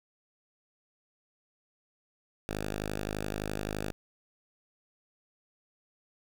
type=tone; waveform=5% pulse; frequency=51.7 Hz; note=G#1; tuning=7 cents flat; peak=-22 dBFS; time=2.49-3.92 s; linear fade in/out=0 ms; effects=none